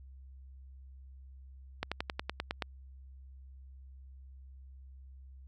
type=slowing click train; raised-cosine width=0.3 ms; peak=-17 dBFS; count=9; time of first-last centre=1.83-2.622 s; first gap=86 ms; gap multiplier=1.04; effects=added 66 Hz sine -49 dBFS peak until 5.47 s